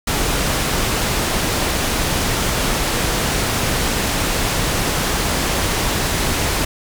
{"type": "low-pass noise", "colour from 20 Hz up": "pink", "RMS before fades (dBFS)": -19, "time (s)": [0.07, 6.65], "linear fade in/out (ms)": 5, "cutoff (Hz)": 12000, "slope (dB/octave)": 12, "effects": []}